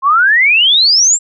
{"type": "exponential sweep", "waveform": "sine", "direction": "up", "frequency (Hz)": [1046.5, 7700], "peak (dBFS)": -6, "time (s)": [0.02, 1.19], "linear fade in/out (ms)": 50, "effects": []}